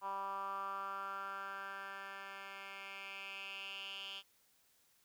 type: tone with band-pass filter sweep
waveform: 10% pulse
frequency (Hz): 196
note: G3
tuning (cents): 0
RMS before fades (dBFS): -45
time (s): 0.01-4.23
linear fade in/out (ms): 50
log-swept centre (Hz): 1000 to 3200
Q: 5
effects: white hiss -72 dBFS RMS until 5.04 s